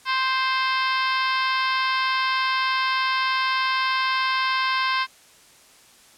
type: harmonic tone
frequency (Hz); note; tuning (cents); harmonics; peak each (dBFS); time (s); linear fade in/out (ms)
523.3; C5; 0; 2 / 3 / 4 / 5 / 6 / 7 / 8 / 9 / 10; -23 / -27 / -29 / -31 / -33 / -34 / -35 / -36 / -37; 0.05-5.07; 50
effects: white hiss -52 dBFS RMS until 6.17 s + low-pass 10000 Hz 12 dB/octave